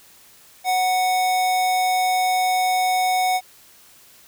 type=tone with amplitude modulation; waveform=square; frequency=740 Hz; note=F#5; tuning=in tune; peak=-17 dBFS; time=0.64-3.41 s; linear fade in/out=50 ms; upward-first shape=sine; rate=210 Hz; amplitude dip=25%; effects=white hiss -50 dBFS RMS until 4.27 s